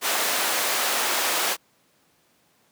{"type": "high-pass noise", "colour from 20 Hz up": "pink", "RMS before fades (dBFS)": -24, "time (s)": [0.01, 1.57], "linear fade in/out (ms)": 50, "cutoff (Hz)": 610, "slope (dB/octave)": 12, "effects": ["pink hiss -63 dBFS RMS until 2.71 s", "high-pass 150 Hz 12 dB/octave"]}